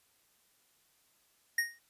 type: tone with exponential decay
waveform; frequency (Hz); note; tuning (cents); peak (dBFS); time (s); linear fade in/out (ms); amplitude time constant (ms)
square; 1864.7; A#6; 0; -25; 1.58-1.79; 5; 44
effects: white hiss -70 dBFS RMS until 1.89 s + resampled to 32000 Hz